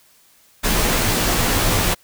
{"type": "noise with comb filter", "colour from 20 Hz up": "pink", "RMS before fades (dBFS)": -18, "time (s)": [0.63, 1.95], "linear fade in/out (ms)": 20, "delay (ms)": 15, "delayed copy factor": -0.6, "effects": ["white hiss -54 dBFS RMS until 2.03 s"]}